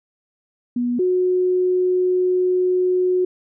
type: tone pair in turn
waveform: sine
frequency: 243.3 / 365.3 Hz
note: B3 / F#4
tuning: -26 / -22 cents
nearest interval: perfect fifth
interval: 704 cents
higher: second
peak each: -18 / -15 dBFS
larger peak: second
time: 0.76-0.99 / 0.99-3.25 s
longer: second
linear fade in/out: 5 ms
effects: none